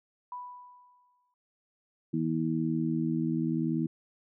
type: tone with exponential decay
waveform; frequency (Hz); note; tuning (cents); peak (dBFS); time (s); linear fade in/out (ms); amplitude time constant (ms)
sine; 987.8; B5; 0; -35; 0.32-1.34; 2; 220
type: harmonic tone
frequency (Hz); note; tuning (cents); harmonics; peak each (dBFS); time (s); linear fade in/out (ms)
80.5; E2; -41; 2 / 3 / 4; -31 / -31 / -31; 2.13-3.87; 10
effects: none